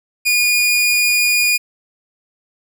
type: tone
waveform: sawtooth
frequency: 2442 Hz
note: D#7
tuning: 33 cents flat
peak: -9 dBFS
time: 0.25-1.58 s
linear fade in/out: 20 ms
effects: none